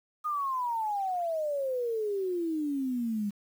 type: exponential sweep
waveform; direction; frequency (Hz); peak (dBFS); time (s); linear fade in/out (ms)
sine; down; 1244.5 to 199.8; -28; 0.24-3.31; 20
effects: 9-bit